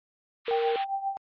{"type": "band-pass noise", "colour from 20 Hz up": "white", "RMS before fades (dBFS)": -40, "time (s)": [0.45, 0.85], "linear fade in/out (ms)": 20, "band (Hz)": [960, 3600], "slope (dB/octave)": 48}
{"type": "tone", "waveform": "sine", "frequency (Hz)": 465.4, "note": "A#4", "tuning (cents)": -3, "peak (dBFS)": -24, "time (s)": [0.48, 0.76], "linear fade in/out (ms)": 2}
{"type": "tone with tremolo", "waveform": "sine", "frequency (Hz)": 784, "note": "G5", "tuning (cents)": 0, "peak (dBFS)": -24, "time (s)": [0.51, 1.17], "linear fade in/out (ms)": 0, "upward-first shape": "triangle", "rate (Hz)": 7.5, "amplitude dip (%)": 80}
{"effects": ["MP3 32 kbps"]}